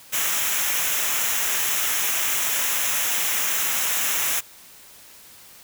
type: noise with comb filter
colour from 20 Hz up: white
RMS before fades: -23 dBFS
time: 0.12-4.41 s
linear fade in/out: 20 ms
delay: 0.22 ms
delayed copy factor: -0.65
effects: white hiss -47 dBFS RMS until 5.63 s